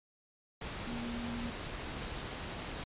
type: tone in noise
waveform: sine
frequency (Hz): 236.4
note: A#3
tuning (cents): +24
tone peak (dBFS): -38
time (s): 0.87-1.5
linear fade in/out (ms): 5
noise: pink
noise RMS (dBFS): -41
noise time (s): 0.61-2.84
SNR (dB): 0
effects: resampled to 8000 Hz